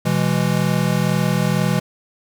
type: chord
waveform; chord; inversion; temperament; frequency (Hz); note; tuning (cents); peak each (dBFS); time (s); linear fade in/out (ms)
square; E major; second; equal with one note detuned; 123.47 / 165.58 / 207.7; B2 / E3 / G#3; 0 / +8 / 0; -23 / -19 / -23; 0.05-1.8; 10
effects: none